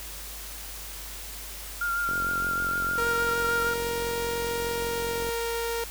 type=tone with vibrato; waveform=sine; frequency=1396 Hz; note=F6; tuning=1 cent flat; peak=-25 dBFS; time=1.81-3.74 s; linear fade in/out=5 ms; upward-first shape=sine; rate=6.5 Hz; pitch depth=25 cents each way
type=click train; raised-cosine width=2 ms; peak=-25 dBFS; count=145; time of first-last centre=2.09-5.29 s; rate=45 Hz
type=tone with pitch glide; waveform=sawtooth; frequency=468.9 to 464.9 Hz; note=A#4 to A#4; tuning=+10 to -5 cents; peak=-24 dBFS; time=2.98-5.84 s; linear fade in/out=2 ms; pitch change=-15 cents; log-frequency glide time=4.72-5.47 s
effects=added 50 Hz sine -42 dBFS peak until 5.9 s + white hiss -40 dBFS RMS until 5.9 s